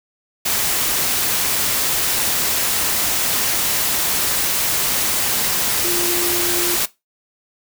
sine tone in noise, 349.2 Hz, F4, in tune, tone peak -23 dBFS, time 5.84-6.76 s, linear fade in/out 10 ms, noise white, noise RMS -19 dBFS, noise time 0.45-6.86 s, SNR -7 dB, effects noise-tail reverb RT60 0.2 s tail -18 dB re dry

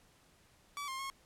sawtooth tone with pitch steps, 1147 / 1061 / 1085 Hz, D6 / C6 / C#6, -41 / +24 / -37 cents, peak -35 dBFS, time 0.77-1.1 s, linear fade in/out 0 ms, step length 110 ms, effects pink hiss -66 dBFS RMS until 1.25 s + low-pass 12000 Hz 12 dB/octave

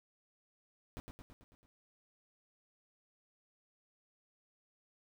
brown noise with echo, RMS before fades -44 dBFS, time 0.97-1 s, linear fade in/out 0 ms, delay 110 ms, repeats 6, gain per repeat -4 dB, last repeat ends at 1.66 s, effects none

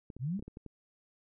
clicks, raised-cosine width 3 ms, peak -32 dBFS, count 7, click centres 0.102 / 0.166 / 0.394 / 0.425 / 0.48 / 0.571 / 0.663 s
sine linear sweep, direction up, 112.1 to 220 Hz, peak -31 dBFS, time 0.19-0.41 s, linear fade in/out 50 ms
effects none

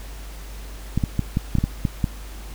clicks, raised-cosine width 5 ms, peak -7 dBFS, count 9, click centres 0.976 / 1.038 / 1.193 / 1.371 / 1.553 / 1.585 / 1.64 / 1.852 / 2.042 s, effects added 50 Hz sine -34 dBFS peak until 2.54 s + pink hiss -43 dBFS RMS until 2.54 s

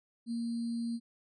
sine tone with sample-and-hold, 233.1 Hz, A#3, in tune, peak -32 dBFS, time 0.26-1 s, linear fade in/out 50 ms, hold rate 4410 Hz, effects resampled to 24000 Hz

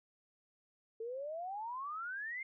sine exponential sweep, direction up, 440 to 2143 Hz, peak -39 dBFS, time 1-2.43 s, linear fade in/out 5 ms, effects none

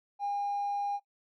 sine tone with hard clipping, 810 Hz, G#5, 43 cents flat, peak -30 dBFS, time 0.19-1 s, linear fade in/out 50 ms, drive 1 dB, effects noise-tail reverb RT60 0.1 s tail -21 dB re dry

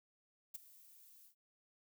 violet noise with ADSR envelope, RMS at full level -43 dBFS, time 0.54-1.35 s, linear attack 12 ms, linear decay 15 ms, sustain -19 dB, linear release 96 ms, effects none

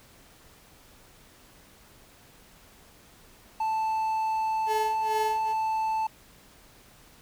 triangle tone, 880 Hz, A5, in tune, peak -23 dBFS, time 3.6-6.07 s, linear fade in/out 5 ms
35% pulse tone with tremolo, 430 Hz, A4, 40 cents flat, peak -26 dBFS, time 4.66-5.54 s, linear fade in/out 50 ms, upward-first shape sine, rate 2.3 Hz, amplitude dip 95%
effects pink hiss -55 dBFS RMS until 7.21 s

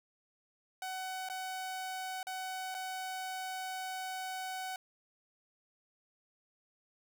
sawtooth tone with dropouts, 750 Hz, F#5, 23 cents sharp, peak -34 dBFS, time 0.82-4.76 s, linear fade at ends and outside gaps 2 ms, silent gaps 1.288-1.298 / 2.23-2.269 / 2.744-2.748 s, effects none

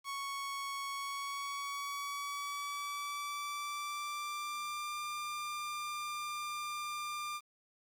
sawtooth tone with pitch glide, 1108.7 to 1195.2 Hz, C#6 to D6, 0 to +30 cents, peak -34 dBFS, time 0.04-7.41 s, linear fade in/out 50 ms, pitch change +130 cents, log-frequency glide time 0.9-5.02 s, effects low-pass 12000 Hz 12 dB/octave + 10-bit

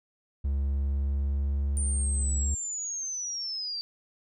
triangle tone with pitch glide, 69.3 to 70.59 Hz, C#2 to C#2, 0 to +32 cents, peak -23 dBFS, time 0.44-2.55 s, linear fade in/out 10 ms, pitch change +32 cents, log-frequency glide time 0.89-2.27 s
sine linear sweep, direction down, 9090 to 4622 Hz, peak -31 dBFS, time 1.77-3.81 s, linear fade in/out 0 ms
effects none

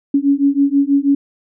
sine beating tone pair, 277.2 / 283.4 Hz, C#4 / C#4, 0 / +38 cents, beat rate 6.2 Hz, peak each -14 dBFS, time 0.14-1.15 s, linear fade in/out 5 ms, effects none

